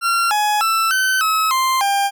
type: tone with pitch steps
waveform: 40% pulse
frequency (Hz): 1371 / 840 / 1330 / 1528 / 1287 / 1047 / 798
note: F6 / G#5 / E6 / G6 / E6 / C6 / G5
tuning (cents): -32 / +19 / +15 / -45 / -42 / +1 / +31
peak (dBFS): -14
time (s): 0.01-2.11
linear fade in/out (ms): 50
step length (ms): 300
effects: none